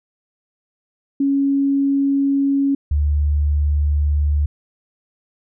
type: tone pair in turn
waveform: sine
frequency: 277.2 / 73.51 Hz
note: C#4 / D2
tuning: 0 / +2 cents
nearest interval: octave + major seventh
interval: 2298 cents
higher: first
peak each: -14 dBFS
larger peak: neither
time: 1.2-2.75 / 2.91-4.46 s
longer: neither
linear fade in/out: 5 ms
effects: none